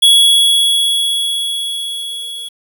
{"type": "tone with level ramp", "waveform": "square", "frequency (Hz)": 3356, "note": "G#7", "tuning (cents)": 17, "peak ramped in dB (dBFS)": [-5, -25], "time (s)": [0.02, 2.49], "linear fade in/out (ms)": 10, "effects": ["7-bit"]}